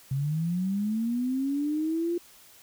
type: linear sweep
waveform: sine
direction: up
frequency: 131.1 to 349.2 Hz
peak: -25 dBFS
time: 0.11-2.18 s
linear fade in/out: 5 ms
effects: white hiss -54 dBFS RMS until 2.62 s